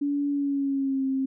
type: tone with pitch glide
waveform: sine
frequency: 285.8 to 266.7 Hz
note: D4 to C4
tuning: -47 to +33 cents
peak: -23 dBFS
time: 0.01-1.26 s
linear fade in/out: 10 ms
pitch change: -120 cents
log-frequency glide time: 0.3-1.05 s
effects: none